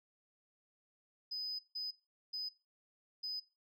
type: tone bursts at uneven times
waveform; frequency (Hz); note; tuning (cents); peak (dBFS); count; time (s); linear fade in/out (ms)
sine; 5010; D#8; +11; -37; 4; 1.31-1.59 / 1.75-1.91 / 2.33-2.49 / 3.23-3.4; 10
effects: noise-tail reverb RT60 0.3 s tail -18 dB re dry + tanh soft clip ceiling -34 dBFS